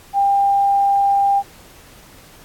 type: tone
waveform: sine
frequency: 797 Hz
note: G5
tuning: 28 cents sharp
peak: -12 dBFS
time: 0.13-1.43 s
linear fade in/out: 50 ms
effects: pink hiss -45 dBFS RMS until 2.44 s + AAC 64 kbps